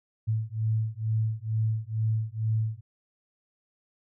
sine beating tone pair, 109.2 / 111.4 Hz, A2 / A2, -13 / +22 cents, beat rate 2.2 Hz, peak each -28 dBFS, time 0.27-2.81 s, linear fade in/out 20 ms, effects none

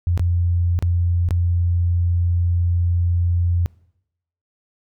sine tone with dropouts, 87 Hz, F2, 6 cents flat, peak -15 dBFS, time 0.07-3.66 s, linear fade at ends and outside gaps 0 ms, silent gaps 0.176-0.195 / 0.79-0.825 / 1.288-1.308 s, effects noise-tail reverb RT60 0.8 s tail -24 dB re dry

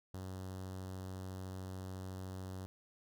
sawtooth tone with notch filter, 93.8 Hz, F#2, 24 cents sharp, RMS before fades -45 dBFS, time 0.14-2.66 s, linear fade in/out 0 ms, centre 2300 Hz, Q 1.1, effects none

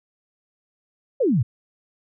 sine exponential sweep, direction down, 589 to 102.4 Hz, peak -16 dBFS, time 1.2-1.43 s, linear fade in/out 10 ms, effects none

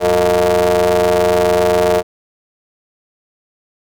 35% pulse ring-modulated tone, 87.31 Hz, F2, in tune, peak -6 dBFS, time 0-2.03 s, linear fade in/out 50 ms, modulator 536 Hz, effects none

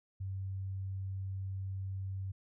sine tone, 96 Hz, G2, 36 cents flat, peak -36 dBFS, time 0.2-2.32 s, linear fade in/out 10 ms, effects none

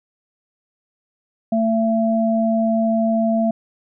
sine tone pair together, 224.2 / 671.8 Hz, A3 / E5, +33 / +33 cents, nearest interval octave + perfect fifth, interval 1900 cents, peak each -17 / -19 dBFS, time 1.52-3.51 s, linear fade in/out 5 ms, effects none

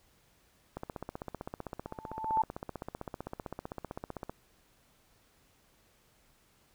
click train, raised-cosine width 1 ms, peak -24 dBFS, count 56, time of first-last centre 0.77-4.296 s, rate 15.6 Hz
sine tone with exponential growth, 881 Hz, A5, 2 cents sharp, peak -22 dBFS, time 1.86-2.42 s, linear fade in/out 5 ms, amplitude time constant 120 ms
effects pink hiss -67 dBFS RMS until 6.74 s

